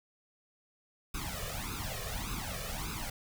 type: noise with flanger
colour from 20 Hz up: pink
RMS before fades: -38 dBFS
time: 1.14-3.1 s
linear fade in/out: 5 ms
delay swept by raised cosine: 0.78 to 1.72 ms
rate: 1.7 Hz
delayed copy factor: +0.9
effects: none